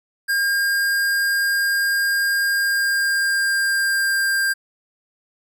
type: tone with pitch glide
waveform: square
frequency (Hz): 1611 to 1593.4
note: G6 to G6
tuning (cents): +47 to +28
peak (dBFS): -18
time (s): 0.28-4.54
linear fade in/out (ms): 20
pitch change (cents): -19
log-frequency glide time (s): 2.49-4.17
effects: none